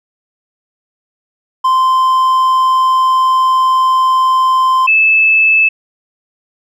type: tone pair in turn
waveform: triangle / sine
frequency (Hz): 1039 / 2618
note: C6 / E7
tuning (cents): -12 / -13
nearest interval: octave + major third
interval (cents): 1599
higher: second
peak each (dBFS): -6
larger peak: neither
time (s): 1.64-4.87 / 4.87-5.69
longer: first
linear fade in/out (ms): 10
effects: none